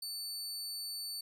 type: tone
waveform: sawtooth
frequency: 4500 Hz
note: C#8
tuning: 25 cents sharp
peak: -36 dBFS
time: 0.02-1.21 s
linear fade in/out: 5 ms
effects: none